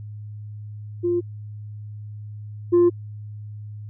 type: tone pair in turn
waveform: sine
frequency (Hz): 349.2 / 349.2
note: F4 / F4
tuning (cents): 0 / 0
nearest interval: unison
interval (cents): 0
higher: neither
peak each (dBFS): -18 / -10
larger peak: second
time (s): 1.03-1.21 / 2.72-2.9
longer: neither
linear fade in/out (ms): 20
effects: tanh soft clip ceiling -11 dBFS + added 105 Hz sine -33 dBFS peak until 3.89 s